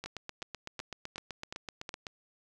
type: two click trains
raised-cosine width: 0.2 ms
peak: -22 / -22 dBFS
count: 6 / 17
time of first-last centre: 0.06-1.892 / 0.04-2.068 s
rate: 2.73 / 7.89 Hz
effects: none